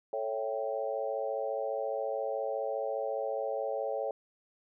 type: chord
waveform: sine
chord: A dominant seventh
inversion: none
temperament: equal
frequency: 440 / 554.4 / 659.3 / 784 Hz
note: A4 / C#5 / E5 / G5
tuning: 0 / 0 / 0 / 0 cents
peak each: -37 / -34 / -38 / -39 dBFS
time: 0.13-4.11 s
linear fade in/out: 2 ms
effects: none